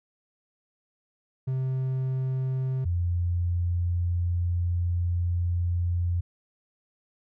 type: tone pair in turn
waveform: triangle / sine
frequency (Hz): 130.81 / 87.31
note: C3 / F2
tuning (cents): 0 / 0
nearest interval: perfect fifth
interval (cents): 700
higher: first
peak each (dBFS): -23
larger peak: neither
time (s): 1.47-2.85 / 2.85-6.21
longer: second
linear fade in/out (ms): 10
effects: none